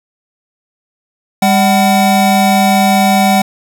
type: tone pair together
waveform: square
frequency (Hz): 200 / 755.1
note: G3 / F#5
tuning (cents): +35 / +35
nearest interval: octave + major seventh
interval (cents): 2300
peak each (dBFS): -11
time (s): 1.42-3.42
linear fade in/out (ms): 5
effects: none